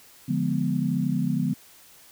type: chord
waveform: sine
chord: D diminished seventh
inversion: none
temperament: equal with one note detuned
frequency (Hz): 145.31 / 174.61 / 207.7 / 246.9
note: D3 / F3 / Ab3 / Cb4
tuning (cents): -18 / 0 / 0 / 0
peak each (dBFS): -28 / -27 / -29 / -27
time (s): 0.28-1.54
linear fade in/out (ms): 10
effects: white hiss -52 dBFS RMS until 2.11 s